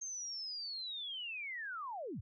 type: linear sweep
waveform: sine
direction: down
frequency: 6420 to 64 Hz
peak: -40 dBFS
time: 0.01-2.21 s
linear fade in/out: 10 ms
effects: none